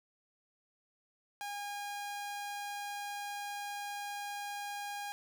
sawtooth tone, 815 Hz, G#5, 33 cents flat, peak -35 dBFS, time 1.41-5.12 s, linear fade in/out 0 ms, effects none

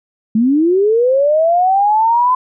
sine linear sweep, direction up, 210.4 to 1022 Hz, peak -9 dBFS, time 0.35-2.35 s, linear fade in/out 5 ms, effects none

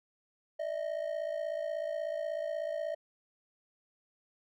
triangle ring-modulated tone, 621 Hz, D#5, 3 cents flat, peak -28 dBFS, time 0.59-2.95 s, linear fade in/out 10 ms, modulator 28.2 Hz, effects none

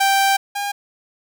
sawtooth tone pair in turn, 784 / 808.8 Hz, G5 / G#5, 0 / -46 cents, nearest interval minor second, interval 54 cents, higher second, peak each -10 / -18 dBFS, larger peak first, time 0-0.37 / 0.55-0.72 s, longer first, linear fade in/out 10 ms, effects none

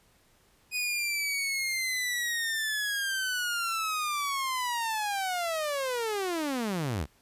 sawtooth linear sweep, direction down, 2500 to 59.9 Hz, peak -25 dBFS, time 0.71-7.07 s, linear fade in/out 50 ms, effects pink hiss -64 dBFS RMS until 7.21 s + resampled to 32000 Hz

